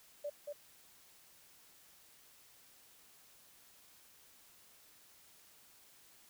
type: tone with echo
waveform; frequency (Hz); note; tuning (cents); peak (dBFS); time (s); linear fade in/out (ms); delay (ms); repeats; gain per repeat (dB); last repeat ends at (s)
sine; 583; D5; -13; -37; 0.24-0.3; 10; 230; 1; -3; 0.53
effects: white hiss -63 dBFS RMS until 6.29 s